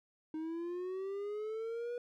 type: linear sweep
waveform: triangle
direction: up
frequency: 310.4 to 487.5 Hz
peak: -35 dBFS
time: 0.34-1.98 s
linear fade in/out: 2 ms
effects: none